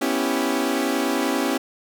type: chord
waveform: sawtooth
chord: C# half-diminished seventh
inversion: third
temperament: equal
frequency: 246.9 / 277.2 / 329.6 / 392 Hz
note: B3 / C#4 / E4 / G4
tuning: 0 / 0 / 0 / 0 cents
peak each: -23 / -20 / -23 / -24 dBFS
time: 0.01-1.58 s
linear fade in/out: 10 ms
effects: none